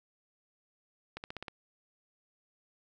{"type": "accelerating click train", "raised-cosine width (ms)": 0.3, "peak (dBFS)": -24, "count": 6, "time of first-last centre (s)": [1.17, 1.482], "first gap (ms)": 69, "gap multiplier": 0.95, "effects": []}